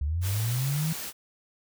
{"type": "linear sweep", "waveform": "sine", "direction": "up", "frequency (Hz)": [68.1, 163.6], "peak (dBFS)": -25, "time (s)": [0.01, 0.93], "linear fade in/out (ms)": 5}
{"type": "noise", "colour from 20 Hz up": "white", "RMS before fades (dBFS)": -36, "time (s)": [0.21, 1.13], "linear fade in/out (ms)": 50}
{"effects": []}